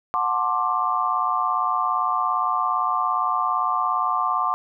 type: chord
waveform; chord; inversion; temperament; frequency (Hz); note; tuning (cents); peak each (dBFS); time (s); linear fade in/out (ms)
sine; D dominant seventh; first; just; 734.2 / 881 / 1057.2 / 1174.7; F#5 / A5 / C6 / D6; -14 / +2 / +18 / 0; -27 / -29 / -24 / -23; 0.14-4.54; 0
effects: none